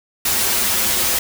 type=noise with comb filter; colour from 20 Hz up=white; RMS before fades=-18 dBFS; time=0.25-1.19 s; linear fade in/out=5 ms; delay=6.7 ms; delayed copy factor=-0.7; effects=none